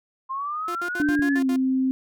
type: linear sweep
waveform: sine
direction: up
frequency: 1046.5 to 1764 Hz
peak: -26 dBFS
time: 0.29-1.4 s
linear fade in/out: 20 ms
type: tone bursts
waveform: sawtooth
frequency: 349.9 Hz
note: F4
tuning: 3 cents sharp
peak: -27 dBFS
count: 7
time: 0.68-1.561 s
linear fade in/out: 2 ms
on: 71 ms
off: 64 ms
type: tone with pitch glide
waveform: sine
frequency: 293.7 to 261.7 Hz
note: D4 to C4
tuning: 0 to 0 cents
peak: -19 dBFS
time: 1-1.91 s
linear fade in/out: 0 ms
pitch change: -200 cents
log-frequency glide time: 1.17-1.48 s
type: clicks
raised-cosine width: 3 ms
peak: -21 dBFS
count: 2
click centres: 1.09 / 1.193 s
effects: none